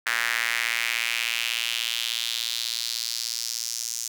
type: tone with high-pass filter sweep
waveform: square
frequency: 58.27 Hz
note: A#1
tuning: in tune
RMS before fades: -28 dBFS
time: 0.06-4.08 s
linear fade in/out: 5 ms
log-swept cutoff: 1700 to 6300 Hz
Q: 2.9
effects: none